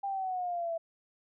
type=exponential sweep; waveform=sine; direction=down; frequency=800 to 657 Hz; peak=-31 dBFS; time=0.03-0.78 s; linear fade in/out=10 ms; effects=none